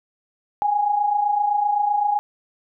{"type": "tone pair together", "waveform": "sine", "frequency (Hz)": [801, 828.8], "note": ["G5", "G#5"], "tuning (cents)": [37, -4], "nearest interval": "minor second", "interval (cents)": 59, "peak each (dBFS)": [-25, -18], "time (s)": [0.62, 2.19], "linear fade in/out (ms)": 0, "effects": []}